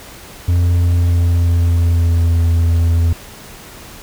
triangle tone with pitch glide, 87.31 to 84.04 Hz, F2 to E2, 0 to +34 cents, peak -8 dBFS, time 0.48-3.13 s, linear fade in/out 5 ms, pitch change -66 cents, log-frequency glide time 0.68-2.41 s, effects pink hiss -36 dBFS RMS until 4.02 s

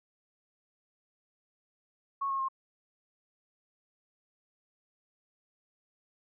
sine tone with pitch steps, 1102 / 1084.3 / 1066.9 Hz, C#6 / C#6 / C6, -11 / -39 / +33 cents, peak -29 dBFS, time 2.21-2.486 s, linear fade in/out 10 ms, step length 92 ms, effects none

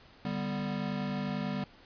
square chord, G major, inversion second, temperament equal, 146.83 / 196 / 246.9 Hz, D3 / G3 / B3, 0 / 0 / 0 cents, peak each -39 / -35 / -38 dBFS, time 0.25-1.64 s, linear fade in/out 2 ms, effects pink hiss -57 dBFS RMS until 1.85 s + resampled to 11025 Hz

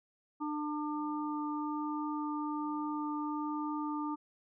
harmonic tone, 299.8 Hz, D4, 36 cents sharp, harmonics 1 / 3 / 4, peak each -35 / -40 / -41 dBFS, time 0.4-4.16 s, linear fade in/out 20 ms, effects none

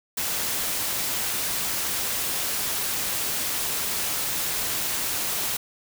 white noise, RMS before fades -27 dBFS, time 0.17-5.57 s, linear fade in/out 5 ms, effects none

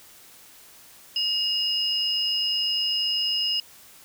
sine tone pair together, 2861 / 5067 Hz, F7 / D#8, +41 / +31 cents, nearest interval minor seventh, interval 990 cents, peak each -25 dBFS, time 1.16-3.6 s, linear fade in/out 2 ms, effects white hiss -50 dBFS RMS until 4.04 s

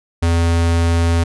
square tone, 84.2 Hz, E2, 37 cents sharp, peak -13 dBFS, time 0.22-1.24 s, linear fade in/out 10 ms, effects resampled to 24000 Hz

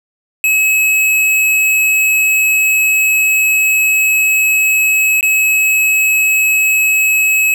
square tone with dropouts, 2571 Hz, E7, 44 cents flat, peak -10 dBFS, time 0.44-7.54 s, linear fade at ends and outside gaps 1 ms, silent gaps 5.209-5.228 s, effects none

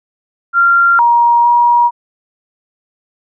sine tone with pitch steps, 1384 / 946 / 955 Hz, F6 / A#5 / A#5, -16 / +25 / +42 cents, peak -6 dBFS, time 0.53-1.91 s, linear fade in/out 50 ms, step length 460 ms, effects none

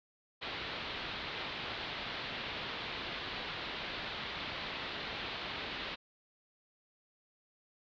white low-pass noise, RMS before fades -41 dBFS, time 0.41-5.96 s, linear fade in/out 20 ms, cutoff 4100 Hz, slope 48 dB/octave, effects none

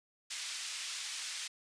white band-pass noise, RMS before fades -41 dBFS, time 0.3-1.48 s, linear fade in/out 10 ms, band 2000 to 6500 Hz, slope 12 dB/octave, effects resampled to 22050 Hz

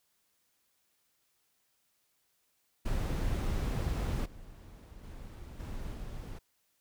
brown noise with level steps, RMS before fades -32 / -50 / -46 / -40 / -42 dBFS, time 2.85-6.39 s, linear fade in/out 10 ms, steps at 4.25 / 5.03 / 5.59 / 5.93 s, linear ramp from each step 10 ms, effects white hiss -75 dBFS RMS until 6.8 s

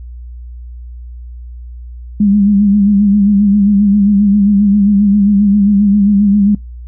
sine tone with vibrato, 202.8 Hz, G#3, 41 cents flat, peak -6 dBFS, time 2.2-6.55 s, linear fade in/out 5 ms, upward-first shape sine, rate 7.5 Hz, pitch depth 57 cents each way, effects noise-tail reverb RT60 0.2 s tail -26 dB re dry + added 60 Hz sine -26 dBFS peak until 6.87 s

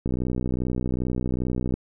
click train, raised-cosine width 3 ms, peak -14 dBFS, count 106, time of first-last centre 0.06-1.74 s, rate 62.5 Hz, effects none

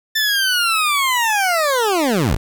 20% pulse linear sweep, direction down, 1779 to 31.1 Hz, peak -10 dBFS, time 0.15-2.37 s, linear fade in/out 10 ms, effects 7-bit

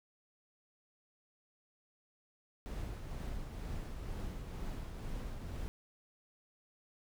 brown noise with tremolo, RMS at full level -40 dBFS, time 2.66-5.68 s, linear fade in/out 0 ms, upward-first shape triangle, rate 2.1 Hz, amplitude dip 40%, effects none

